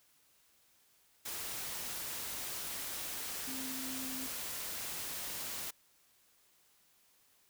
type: tone in noise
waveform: sine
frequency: 261.6 Hz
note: C4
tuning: in tune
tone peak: -43 dBFS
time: 3.47-4.27 s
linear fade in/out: 10 ms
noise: white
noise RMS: -41 dBFS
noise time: 1.25-5.71 s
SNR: -5 dB
effects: white hiss -69 dBFS RMS until 7.49 s